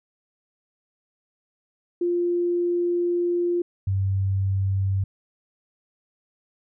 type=tone pair in turn; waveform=sine; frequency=349.2 / 96.84 Hz; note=F4 / G2; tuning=0 / -21 cents; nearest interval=octave + minor seventh; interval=2221 cents; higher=first; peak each=-20 dBFS; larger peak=neither; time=2.01-3.62 / 3.87-5.04 s; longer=first; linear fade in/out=5 ms; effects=none